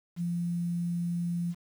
sine tone with quantisation, 172.7 Hz, F3, 19 cents flat, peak -28 dBFS, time 0.16-1.55 s, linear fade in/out 50 ms, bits 9, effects none

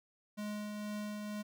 square tone with tremolo, 209.3 Hz, G#3, 14 cents sharp, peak -38 dBFS, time 0.37-1.43 s, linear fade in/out 20 ms, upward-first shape triangle, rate 2.1 Hz, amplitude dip 30%, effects none

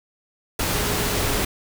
sine tone in noise, 415.3 Hz, G#4, in tune, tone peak -32 dBFS, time 0.74-1.39 s, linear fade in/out 5 ms, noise pink, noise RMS -23 dBFS, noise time 0.59-1.45 s, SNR -12 dB, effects none

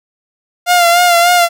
sawtooth tone with vibrato, 698 Hz, F5, 1 cent flat, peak -3 dBFS, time 0.66-1.49 s, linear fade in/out 50 ms, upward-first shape sine, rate 3.4 Hz, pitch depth 41 cents each way, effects none

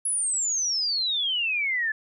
sine exponential sweep, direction down, 10580 to 1713 Hz, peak -23 dBFS, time 0.05-1.92 s, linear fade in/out 5 ms, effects none

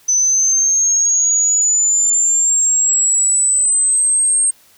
sine linear sweep, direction up, 6030 to 8570 Hz, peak -11 dBFS, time 0.08-4.51 s, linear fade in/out 10 ms, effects white hiss -50 dBFS RMS until 4.77 s

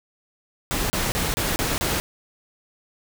pink noise bursts, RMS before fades -24 dBFS, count 6, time 0.71-2 s, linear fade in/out 0 ms, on 190 ms, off 30 ms, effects none

